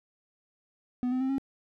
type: tone with pitch steps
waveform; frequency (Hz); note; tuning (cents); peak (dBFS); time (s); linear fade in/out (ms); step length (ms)
triangle; 248.4 / 255.8 / 263.5 / 271.4; B3 / C4 / C4 / C#4; +10 / -39 / +12 / -36; -24; 1.03-1.382; 0; 88
effects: none